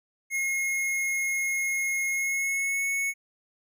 square tone with pitch glide, 2157 to 2206 Hz, C#7 to C#7, -48 to -9 cents, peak -26 dBFS, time 0.3-3.14 s, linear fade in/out 50 ms, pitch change +39 cents, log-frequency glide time 2.09-2.86 s, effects none

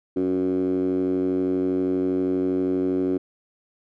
10% pulse tone with band-pass filter, 92.5 Hz, F#2, in tune, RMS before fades -23 dBFS, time 0.16-3.18 s, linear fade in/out 10 ms, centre 320 Hz, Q 8.3, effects none

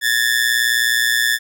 sawtooth ring-modulated tone, 1750 Hz, A6, 10 cents flat, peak -8 dBFS, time 0.01-1.39 s, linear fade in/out 50 ms, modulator 59.5 Hz, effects none

